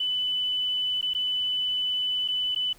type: tone with dropouts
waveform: sine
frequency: 2996 Hz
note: F#7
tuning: 21 cents sharp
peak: -24 dBFS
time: 0-2.73 s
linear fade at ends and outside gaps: 5 ms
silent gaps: 1.013-1.026 / 1.136-1.148 / 2.279-2.284 / 2.549-2.559 s
effects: pink hiss -55 dBFS RMS until 2.78 s